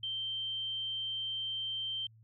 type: tone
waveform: sine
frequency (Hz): 3130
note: G7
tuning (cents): -3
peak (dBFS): -34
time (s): 0.03-2.07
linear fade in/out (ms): 5
effects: added 111 Hz sine -57 dBFS peak until 2.23 s